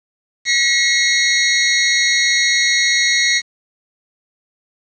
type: tone pair together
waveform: 20% pulse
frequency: 1918 / 2171 Hz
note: A#6 / C#7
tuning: +49 / -37 cents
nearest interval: major second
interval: 214 cents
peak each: -10 dBFS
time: 0.45-3.42 s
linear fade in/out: 50 ms
effects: resampled to 16000 Hz + 7-bit